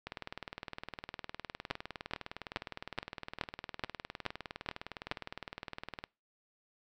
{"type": "two click trains", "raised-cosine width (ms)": 0.3, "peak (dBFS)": [-24, -16], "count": [118, 9], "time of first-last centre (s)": [[0.07, 6.039], [1.71, 5.114]], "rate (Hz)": [19.6, 2.35], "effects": ["noise-tail reverb RT60 0.3 s tail -25 dB re dry"]}